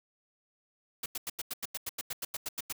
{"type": "noise bursts", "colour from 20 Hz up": "white", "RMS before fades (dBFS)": -36, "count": 15, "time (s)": [1.03, 2.726], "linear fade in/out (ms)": 5, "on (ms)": 30, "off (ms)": 89, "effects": []}